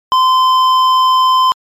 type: tone with hard clipping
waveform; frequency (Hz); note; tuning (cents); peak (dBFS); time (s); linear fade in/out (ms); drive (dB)
sine; 1031; C6; -26; -9; 0.12-1.52; 0; 9
effects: MP3 96 kbps